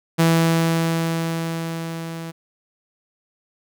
sawtooth tone with level ramp, 164.81 Hz, E3, in tune, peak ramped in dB -9 to -26 dBFS, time 0.18-2.32 s, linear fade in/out 20 ms, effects none

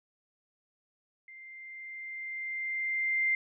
sine tone with level ramp, 2093 Hz, C7, in tune, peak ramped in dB -47 to -24 dBFS, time 1.28-3.35 s, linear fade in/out 2 ms, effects none

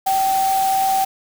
sine tone in noise, 772 Hz, G5, 27 cents flat, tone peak -15 dBFS, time 0.06-1.05 s, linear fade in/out 10 ms, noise white, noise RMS -28 dBFS, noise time 0.06-1.05 s, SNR +10 dB, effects none

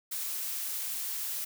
blue noise, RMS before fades -35 dBFS, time 0.11-1.45 s, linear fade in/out 10 ms, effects none

